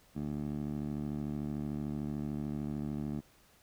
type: tone with band-pass filter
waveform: 15% pulse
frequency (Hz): 73.42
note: D2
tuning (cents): 0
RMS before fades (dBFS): -37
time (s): 0.15-3.21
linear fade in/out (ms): 20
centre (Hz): 230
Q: 1.3
effects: pink hiss -64 dBFS RMS until 3.62 s